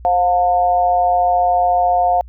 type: tone with amplitude modulation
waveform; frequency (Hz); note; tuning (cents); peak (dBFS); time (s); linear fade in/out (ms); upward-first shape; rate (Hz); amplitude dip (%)
sine; 712; F5; +33; -8; 0.05-2.21; 0; sine; 186; 75
effects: added 60 Hz sine -34 dBFS peak until 2.28 s